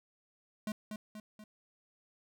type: tone with echo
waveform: square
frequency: 213.1 Hz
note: G#3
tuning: 45 cents sharp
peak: -35 dBFS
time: 0.67-0.72 s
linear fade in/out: 2 ms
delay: 240 ms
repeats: 3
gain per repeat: -5 dB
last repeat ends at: 1.44 s
effects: none